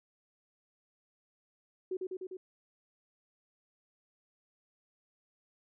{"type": "tone with echo", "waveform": "sine", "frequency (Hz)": 371.6, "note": "F#4", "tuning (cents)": 7, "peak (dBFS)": -32, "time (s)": [1.91, 1.97], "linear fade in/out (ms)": 5, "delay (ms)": 100, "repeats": 4, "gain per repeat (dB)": -2, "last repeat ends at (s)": 2.37, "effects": []}